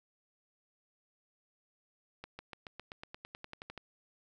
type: accelerating click train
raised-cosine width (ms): 0.3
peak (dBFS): -28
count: 15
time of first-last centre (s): 2.24-3.777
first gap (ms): 150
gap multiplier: 0.95
effects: none